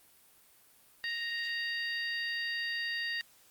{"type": "harmonic tone", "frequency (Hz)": 932.3, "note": "A#5", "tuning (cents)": 0, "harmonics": [2, 3, 4, 5], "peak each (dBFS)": [-34, -41, -44, -41], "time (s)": [1.04, 3.21], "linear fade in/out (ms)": 0, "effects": ["white hiss -62 dBFS RMS until 3.5 s", "Opus 32 kbps"]}